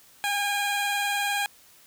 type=tone with vibrato; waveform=15% pulse; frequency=811 Hz; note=G#5; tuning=41 cents flat; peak=-18 dBFS; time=0.24-1.46 s; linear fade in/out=0 ms; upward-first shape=triangle; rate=20 Hz; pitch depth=34 cents each way; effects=white hiss -55 dBFS RMS until 1.86 s